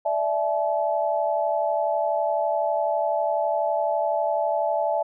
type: chord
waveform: sine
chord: D suspended second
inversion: none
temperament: equal with one note detuned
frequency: 587.3 / 659.3 / 857.4 Hz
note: D5 / E5 / A5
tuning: 0 / 0 / -45 cents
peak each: -26 / -24 / -26 dBFS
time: 0.05-5.03 s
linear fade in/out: 10 ms
effects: none